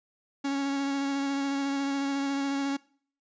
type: tone with vibrato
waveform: 45% pulse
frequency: 277.2 Hz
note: C#4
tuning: in tune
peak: -27 dBFS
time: 0.44-2.77 s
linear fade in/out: 10 ms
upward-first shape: sine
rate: 14 Hz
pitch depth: 16 cents each way
effects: noise-tail reverb RT60 0.5 s tail -22 dB re dry + resampled to 16000 Hz